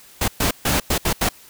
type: noise bursts at uneven times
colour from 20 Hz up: pink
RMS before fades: -19 dBFS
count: 6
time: 0.21-0.28 / 0.4-0.51 / 0.65-0.8 / 0.9-0.98 / 1.05-1.13 / 1.21-1.29 s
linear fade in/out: 5 ms
effects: white hiss -47 dBFS RMS until 1.49 s